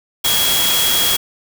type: tone in noise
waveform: sine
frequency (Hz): 3312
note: G#7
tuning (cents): -5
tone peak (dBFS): -17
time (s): 0.24-1.17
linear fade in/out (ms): 10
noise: white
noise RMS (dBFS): -17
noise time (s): 0.24-1.17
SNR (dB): -3
effects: none